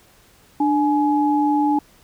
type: tone pair together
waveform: sine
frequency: 296 / 842 Hz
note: D4 / G#5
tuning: +14 / +24 cents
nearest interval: octave + tritone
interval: 1810 cents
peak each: -17 / -19 dBFS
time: 0.6-1.79 s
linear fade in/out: 5 ms
effects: pink hiss -53 dBFS RMS until 2.03 s